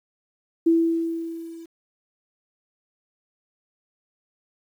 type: tone with level ramp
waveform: sine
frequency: 331 Hz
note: E4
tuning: 7 cents sharp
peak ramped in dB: -13 to -38 dBFS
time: 0.66-1.66 s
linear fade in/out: 10 ms
effects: 9-bit